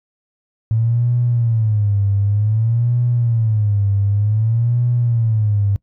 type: tone with vibrato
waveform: triangle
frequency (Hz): 110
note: A2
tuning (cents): 0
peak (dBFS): -9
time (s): 0.71-5.76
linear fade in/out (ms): 0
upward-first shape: sine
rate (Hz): 0.54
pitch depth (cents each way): 170
effects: noise-tail reverb RT60 0.1 s tail -25 dB re dry + tanh soft clip ceiling -11 dBFS